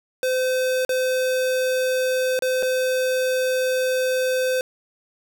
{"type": "tone with dropouts", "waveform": "square", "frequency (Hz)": 513, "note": "C5", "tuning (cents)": -34, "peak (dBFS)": -20, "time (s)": [0.23, 4.61], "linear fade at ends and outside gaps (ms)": 1, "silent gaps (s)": [[0.85, 0.892], [2.391, 2.422], [2.626, 2.63]], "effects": []}